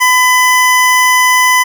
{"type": "tone pair together", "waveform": "square", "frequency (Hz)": [1007.6, 2003], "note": ["B5", "B6"], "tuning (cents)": [34, 24], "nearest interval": "octave", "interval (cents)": 1190, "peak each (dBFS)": -10, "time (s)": [0, 1.64], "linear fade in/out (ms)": 20, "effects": []}